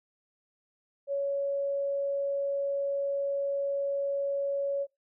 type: tone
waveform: sine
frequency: 559 Hz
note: C#5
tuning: 14 cents sharp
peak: -27 dBFS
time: 1.07-4.87 s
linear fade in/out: 50 ms
effects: noise-tail reverb RT60 0.2 s tail -22 dB re dry